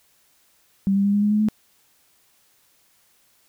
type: tone with pitch steps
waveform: sine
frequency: 195.3 / 198.37 / 201.5 / 204.7 / 207.9 / 211.1 / 214.5 Hz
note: G3 / G3 / G3 / G#3 / G#3 / G#3 / A3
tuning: -6 / +21 / +48 / -25 / +2 / +29 / -44 cents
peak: -16 dBFS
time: 0.87-1.486 s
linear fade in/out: 0 ms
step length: 88 ms
effects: white hiss -61 dBFS RMS until 3.48 s